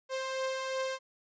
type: beating tone pair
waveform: sawtooth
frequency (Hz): 524 / 526.8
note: C5 / C5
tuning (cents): +2 / +12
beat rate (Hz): 2.8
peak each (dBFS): -37 / -29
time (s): 0.09-0.99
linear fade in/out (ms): 50
effects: resampled to 16000 Hz